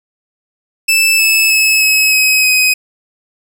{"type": "tone with pitch steps", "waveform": "sawtooth", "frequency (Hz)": [2637, 2613, 2589, 2565, 2541, 2518], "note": ["E7", "E7", "E7", "E7", "D#7", "D#7"], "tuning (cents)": [0, -16, -32, -48, 36, 20], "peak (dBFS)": -5, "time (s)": [0.88, 2.74], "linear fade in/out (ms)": 10, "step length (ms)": 310, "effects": []}